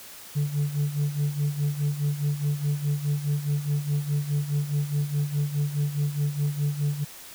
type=tone with tremolo; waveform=sine; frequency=145.6 Hz; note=D3; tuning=15 cents flat; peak=-18 dBFS; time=0.35-7.05 s; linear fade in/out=20 ms; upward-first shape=sine; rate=4.8 Hz; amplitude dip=80%; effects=tanh soft clip ceiling -20 dBFS + white hiss -44 dBFS RMS until 7.34 s